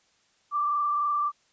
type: tone with frequency modulation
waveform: sine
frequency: 1174.7 Hz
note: D6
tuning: in tune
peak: -23 dBFS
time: 0.51-1.32 s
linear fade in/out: 50 ms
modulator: 23.5 Hz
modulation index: 0.9
effects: white hiss -66 dBFS RMS until 1.52 s + resampled to 16000 Hz